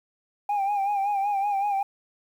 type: tone with vibrato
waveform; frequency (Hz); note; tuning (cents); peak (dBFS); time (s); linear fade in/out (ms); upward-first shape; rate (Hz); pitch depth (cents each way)
sine; 804; G5; +44; -20; 0.49-1.83; 5; sine; 5.3; 58
effects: tanh soft clip ceiling -21 dBFS + 9-bit